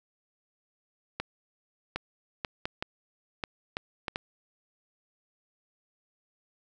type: clicks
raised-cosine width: 0.3 ms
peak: -15 dBFS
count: 9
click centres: 1.2 / 1.96 / 2.448 / 2.655 / 2.825 / 3.438 / 3.769 / 4.082 / 4.159 s
effects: none